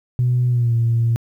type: tone with pitch glide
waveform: sine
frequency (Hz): 123.7 to 116.08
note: B2 to A#2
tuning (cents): +3 to -7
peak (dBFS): -13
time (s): 0.19-1.16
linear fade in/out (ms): 0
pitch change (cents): -110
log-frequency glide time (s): 0.48-0.74
effects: tanh soft clip ceiling -10 dBFS + 9-bit